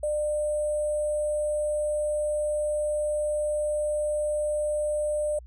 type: tone with sample-and-hold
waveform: sine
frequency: 600 Hz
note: D5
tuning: 37 cents sharp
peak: -24 dBFS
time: 0.03-5.39 s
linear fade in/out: 5 ms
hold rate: 8820 Hz
effects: added 60 Hz sine -43 dBFS peak until 5.46 s + resampled to 22050 Hz